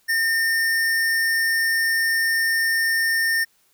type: tone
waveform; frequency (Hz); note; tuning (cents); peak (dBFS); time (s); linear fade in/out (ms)
square; 1816; A#6; -46; -19; 0.08-3.45; 20
effects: white hiss -62 dBFS RMS until 3.73 s